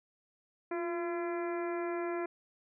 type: harmonic tone with a mistuned harmonic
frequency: 340 Hz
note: F4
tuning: 46 cents flat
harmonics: 1 / 2 / 3 / 4 / 5 / 6 / 7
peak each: -34 / -40 / -44 / -46 / -48 / -50 / -51 dBFS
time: 0.71-2.26 s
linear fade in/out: 5 ms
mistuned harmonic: 1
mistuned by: +46 cents
effects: none